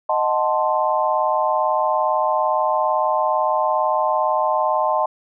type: chord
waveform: sine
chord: D# diminished seventh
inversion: none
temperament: equal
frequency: 622.3 / 740 / 880 / 1046.5 Hz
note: D#5 / F#5 / A5 / C6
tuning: 0 / 0 / 0 / 0 cents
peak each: -21 / -24 / -21 / -22 dBFS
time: 0.09-5.06 s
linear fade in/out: 5 ms
effects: none